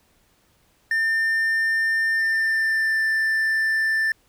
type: tone with pitch glide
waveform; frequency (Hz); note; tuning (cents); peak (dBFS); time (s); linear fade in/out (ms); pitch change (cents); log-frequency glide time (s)
triangle; 1800 to 1774.2; A6 to A6; +39 to +14; -17; 0.91-4.12; 2; -25; 2.12-3.04
effects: pink hiss -62 dBFS RMS until 4.28 s